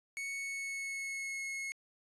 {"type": "tone with pitch glide", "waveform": "45% pulse", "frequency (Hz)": [2217, 2176], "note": ["C#7", "C#7"], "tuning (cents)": [0, -33], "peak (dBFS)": -37, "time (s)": [0.17, 1.72], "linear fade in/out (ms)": 0, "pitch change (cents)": -33, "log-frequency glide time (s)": [0.31, 1.42], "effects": ["resampled to 24000 Hz"]}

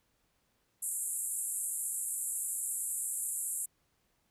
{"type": "band-pass noise", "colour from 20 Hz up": "pink", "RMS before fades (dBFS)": -36, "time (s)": [0.82, 3.66], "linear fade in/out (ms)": 10, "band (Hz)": [7500, 12000], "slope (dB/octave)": 96, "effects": ["pink hiss -75 dBFS RMS until 4.3 s"]}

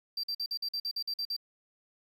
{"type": "tone bursts", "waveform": "triangle", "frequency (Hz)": 4699, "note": "D8", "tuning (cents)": 0, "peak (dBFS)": -30, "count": 11, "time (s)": [0.17, 1.365], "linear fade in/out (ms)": 5, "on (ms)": 65, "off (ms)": 48, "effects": ["10-bit"]}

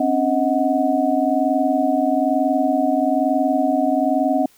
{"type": "tone cluster", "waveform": "sine", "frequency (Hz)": [262.2, 283.3, 632, 736], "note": ["C4", "C#4", "D#5", "F#5"], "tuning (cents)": [4, 38, 27, -9], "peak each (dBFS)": -21, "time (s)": [0, 4.46], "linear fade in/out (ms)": 5, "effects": ["white hiss -54 dBFS RMS until 4.57 s"]}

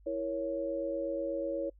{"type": "chord", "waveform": "sine", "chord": "A# diminished", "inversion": "second", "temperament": "equal", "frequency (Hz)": [329.6, 466.2, 554.4], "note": ["E4", "A#4", "C#5"], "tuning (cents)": [0, 0, 0], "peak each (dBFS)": [-37, -39, -33], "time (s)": [0.06, 1.7], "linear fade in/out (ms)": 10, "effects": ["noise-tail reverb RT60 0.1 s tail -25 dB re dry", "added 50 Hz sine -56 dBFS peak until 1.79 s"]}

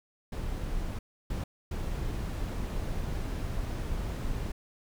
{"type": "noise bursts at uneven times", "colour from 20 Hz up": "brown", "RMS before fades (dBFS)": -33, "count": 3, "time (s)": [[0.32, 0.99], [1.3, 1.44], [1.71, 4.52]], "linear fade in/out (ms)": 5, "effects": []}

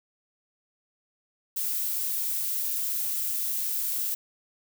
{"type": "noise", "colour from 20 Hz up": "violet", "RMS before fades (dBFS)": -29, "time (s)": [1.56, 4.15], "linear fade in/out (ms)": 10, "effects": []}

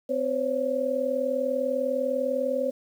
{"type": "tone cluster", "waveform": "sine", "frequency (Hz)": [255.4, 517, 557], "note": ["C4", "C5", "C#5"], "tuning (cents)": [-42, -21, 8], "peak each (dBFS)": [-32, -27, -27], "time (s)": [0.09, 2.71], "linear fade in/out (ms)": 10, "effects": ["9-bit"]}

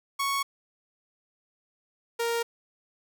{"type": "tone pair in turn", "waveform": "sawtooth", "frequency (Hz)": [1108.7, 466.2], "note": ["C#6", "A#4"], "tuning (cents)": [0, 0], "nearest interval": "octave + minor third", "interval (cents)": 1500, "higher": "first", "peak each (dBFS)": -22, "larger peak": "neither", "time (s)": [[0.19, 0.43], [2.19, 2.43]], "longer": "neither", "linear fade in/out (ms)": 10, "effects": []}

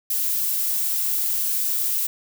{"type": "noise", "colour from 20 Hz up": "violet", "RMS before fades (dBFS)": -23, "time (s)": [0.1, 2.07], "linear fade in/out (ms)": 5, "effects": []}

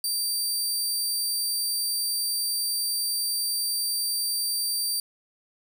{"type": "tone", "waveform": "20% pulse", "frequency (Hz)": 4670, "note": "D8", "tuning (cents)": -11, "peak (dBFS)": -19, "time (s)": [0.04, 5], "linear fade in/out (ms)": 2, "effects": []}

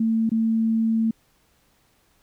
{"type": "tone with dropouts", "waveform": "sine", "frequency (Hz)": 224.3, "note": "A3", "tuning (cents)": 34, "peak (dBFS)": -18, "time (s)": [0, 1.11], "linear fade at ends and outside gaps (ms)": 5, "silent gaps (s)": [0.294, 0.316], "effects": ["pink hiss -63 dBFS RMS until 2.22 s"]}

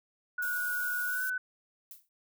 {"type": "tone with pitch glide", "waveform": "sine", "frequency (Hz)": [1461, 1504.7], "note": ["F#6", "F#6"], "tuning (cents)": [-22, 29], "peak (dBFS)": -30, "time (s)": [0.38, 1.38], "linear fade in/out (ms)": 5, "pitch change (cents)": 51, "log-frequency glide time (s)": [1.06, 1.25]}
{"type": "noise", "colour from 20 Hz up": "violet", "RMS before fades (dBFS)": -40, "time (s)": [0.42, 1.3], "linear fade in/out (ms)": 5}
{"type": "noise with exponential decay", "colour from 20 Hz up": "violet", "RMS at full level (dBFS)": -43, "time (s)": [1.91, 2.09], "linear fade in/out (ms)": 2, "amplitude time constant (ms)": 38}
{"effects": []}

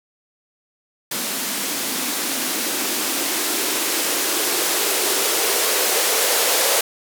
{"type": "noise with band-pass filter sweep", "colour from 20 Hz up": "violet", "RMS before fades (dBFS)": -21, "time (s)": [1.11, 6.81], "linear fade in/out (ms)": 5, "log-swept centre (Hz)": [220, 500], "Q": 3.3, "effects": []}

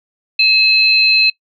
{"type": "tone pair together", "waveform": "sine", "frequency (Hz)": [2588, 4105], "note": ["E7", "C8"], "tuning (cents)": [-32, -34], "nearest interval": "minor sixth", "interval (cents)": 798, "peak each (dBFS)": [-11, -12], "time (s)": [0.39, 1.3], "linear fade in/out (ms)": 5, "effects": ["noise-tail reverb RT60 0.1 s tail -23 dB re dry"]}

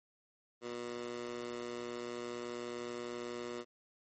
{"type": "tone with high-pass filter", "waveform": "15% pulse", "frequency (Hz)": 120.4, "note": "B2", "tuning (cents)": -44, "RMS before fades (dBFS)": -42, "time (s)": [0.61, 3.65], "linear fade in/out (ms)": 50, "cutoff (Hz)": 360, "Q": 1.3, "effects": ["MP3 32 kbps"]}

